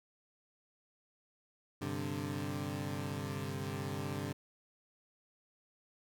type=chord; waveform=20% pulse; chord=G suspended fourth; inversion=none; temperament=equal; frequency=98 / 130.81 / 146.83 Hz; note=G2 / C3 / D3; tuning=0 / 0 / 0 cents; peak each=-36 / -37 / -36 dBFS; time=1.81-4.33 s; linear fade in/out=10 ms; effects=none